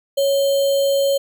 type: tone with sample-and-hold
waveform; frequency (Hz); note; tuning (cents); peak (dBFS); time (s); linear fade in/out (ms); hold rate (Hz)
sine; 554.4; C#5; 0; -14; 0.17-1.18; 10; 3675
effects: none